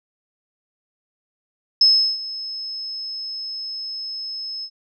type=tone with ADSR envelope; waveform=sine; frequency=5190 Hz; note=E8; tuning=28 cents flat; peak=-9 dBFS; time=1.81-4.7 s; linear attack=4 ms; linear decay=360 ms; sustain=-18 dB; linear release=65 ms; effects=none